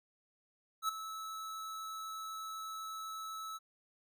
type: tone with ADSR envelope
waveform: square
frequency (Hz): 1304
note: E6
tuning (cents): -19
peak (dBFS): -30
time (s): 0.82-3.59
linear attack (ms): 67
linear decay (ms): 9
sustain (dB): -12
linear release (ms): 30
effects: none